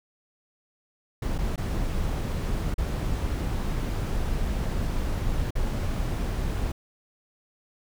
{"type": "noise with dropouts", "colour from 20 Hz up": "brown", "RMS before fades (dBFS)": -27, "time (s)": [1.22, 6.72], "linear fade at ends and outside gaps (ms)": 5, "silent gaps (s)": [[1.381, 1.386], [1.56, 1.577], [2.742, 2.781], [5.507, 5.553]], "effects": []}